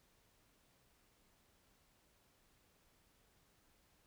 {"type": "silence", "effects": ["pink hiss -73 dBFS RMS until 4.06 s"]}